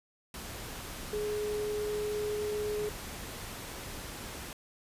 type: tone in noise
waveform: sine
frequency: 420 Hz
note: G#4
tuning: 19 cents sharp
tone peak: -31 dBFS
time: 1.13-2.89 s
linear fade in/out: 2 ms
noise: pink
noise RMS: -42 dBFS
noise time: 0.34-4.53 s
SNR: +8 dB
effects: resampled to 32000 Hz